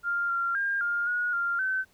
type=tone with pitch steps; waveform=sine; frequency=1398 / 1381 / 1607 / 1408 / 1449 / 1393 / 1531 Hz; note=F6 / F6 / G6 / F6 / F#6 / F6 / G6; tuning=+1 / -20 / +43 / +14 / -37 / -5 / -41 cents; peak=-25 dBFS; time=0.03-1.85 s; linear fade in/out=50 ms; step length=260 ms; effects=pink hiss -64 dBFS RMS until 1.93 s